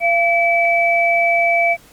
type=tone pair together; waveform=sine; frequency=683.8 / 2300 Hz; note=F5 / D7; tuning=-37 / -37 cents; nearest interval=octave + major sixth; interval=2100 cents; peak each=-15 dBFS; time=0-1.77 s; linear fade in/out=50 ms; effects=pink hiss -47 dBFS RMS until 1.92 s + Opus 32 kbps